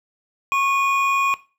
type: tone pair together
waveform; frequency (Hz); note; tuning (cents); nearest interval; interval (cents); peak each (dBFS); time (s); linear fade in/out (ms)
triangle; 1097 / 2459; C#6 / D#7; -18 / -21; octave + major second; 1397; -18; 0.52-1.34; 0
effects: noise-tail reverb RT60 0.3 s tail -17 dB re dry